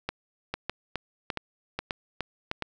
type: two click trains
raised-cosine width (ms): 0.3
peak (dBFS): -13 / -14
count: 5 / 6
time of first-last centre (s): 0.09-2.514 / 0.54-2.623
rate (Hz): 1.65 / 2.4
effects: none